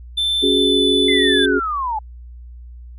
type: tone with pitch glide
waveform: triangle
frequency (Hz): 3541 to 3490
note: A7 to A7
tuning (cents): +10 to -15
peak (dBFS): -15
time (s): 0.17-1.46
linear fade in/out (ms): 10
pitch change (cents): -25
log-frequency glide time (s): 0.51-0.88
type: chord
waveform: sine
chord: C# suspended fourth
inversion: none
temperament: just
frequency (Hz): 277.2 / 369.6 / 415.8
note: C#4 / F#4 / G#4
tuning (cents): 0 / -2 / +2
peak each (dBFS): -19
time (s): 0.42-1.6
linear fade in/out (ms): 20
type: linear sweep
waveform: sine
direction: down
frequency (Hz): 2093 to 830.6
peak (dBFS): -19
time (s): 1.08-1.99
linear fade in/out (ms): 5
effects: added 60 Hz sine -34 dBFS peak until 2.98 s